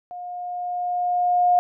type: tone with level ramp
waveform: sine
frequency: 714 Hz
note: F5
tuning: 38 cents sharp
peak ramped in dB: -32 to -13 dBFS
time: 0.11-1.59 s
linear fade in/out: 0 ms
effects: none